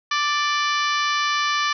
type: harmonic tone with a mistuned harmonic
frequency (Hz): 587.3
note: D5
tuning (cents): 0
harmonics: 2 / 3 / 4 / 5 / 6 / 7 / 8 / 9 / 10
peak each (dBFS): -22 / -26 / -28 / -30 / -32 / -33 / -34 / -35 / -36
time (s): 0.11-1.73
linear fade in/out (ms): 5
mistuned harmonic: 5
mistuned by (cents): +18
effects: none